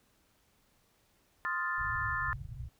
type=chord; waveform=sine; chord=F dominant seventh; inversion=second; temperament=equal; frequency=1046.5 / 1244.5 / 1396.9 / 1760 Hz; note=C6 / Eb6 / F6 / A6; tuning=0 / 0 / 0 / 0 cents; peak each=-37 / -39 / -38 / -34 dBFS; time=1.45-2.33 s; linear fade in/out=0 ms
type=low-pass noise; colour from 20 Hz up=white; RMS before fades=-42 dBFS; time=1.78-2.69 s; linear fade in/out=2 ms; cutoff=140 Hz; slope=96 dB/octave
effects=pink hiss -70 dBFS RMS until 2.79 s